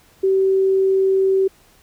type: tone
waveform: sine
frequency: 384 Hz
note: G4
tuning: 36 cents flat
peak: -13 dBFS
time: 0.23-1.48 s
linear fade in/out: 10 ms
effects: pink hiss -53 dBFS RMS until 1.82 s